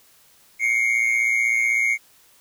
triangle tone pair together, 2135 / 2251 Hz, C7 / C#7, +34 / +26 cents, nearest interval minor second, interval 92 cents, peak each -18 / -20 dBFS, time 0.59-1.98 s, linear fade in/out 50 ms, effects white hiss -55 dBFS RMS until 2.4 s

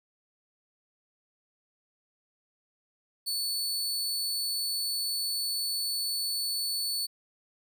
sawtooth tone, 4454 Hz, C#8, 7 cents sharp, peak -26 dBFS, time 3.26-7.07 s, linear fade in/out 20 ms, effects none

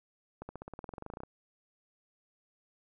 accelerating click train, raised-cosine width 1 ms, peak -28 dBFS, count 18, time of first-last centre 0.42-1.235 s, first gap 70 ms, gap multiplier 0.95, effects none

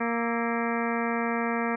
harmonic tone with a mistuned harmonic, 233.2 Hz, A#3, 1 cent sharp, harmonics 1 / 2 / 3 / 4 / 5 / 6 / 7 / 8 / 9 / 10, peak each -29 / -32 / -34 / -35 / -36 / -37 / -37 / -38 / -39 / -39 dBFS, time 0-1.76 s, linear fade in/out 10 ms, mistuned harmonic 6, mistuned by -92 cents, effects none

